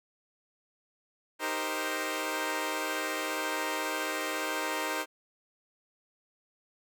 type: chord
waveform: 10% pulse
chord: C minor seventh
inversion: first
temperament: equal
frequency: 311.1 / 392 / 466.2 / 523.3 Hz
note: Eb4 / G4 / Bb4 / C5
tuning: 0 / 0 / 0 / 0 cents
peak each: -27 / -30 / -30 / -27 dBFS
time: 1.39-5.06 s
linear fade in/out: 50 ms
effects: none